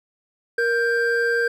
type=tone pair together; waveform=triangle; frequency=469.4 / 1579 Hz; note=A#4 / G6; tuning=+12 / +12 cents; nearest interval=octave + major sixth; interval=2100 cents; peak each=-19 dBFS; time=0.58-1.48 s; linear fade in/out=5 ms; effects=none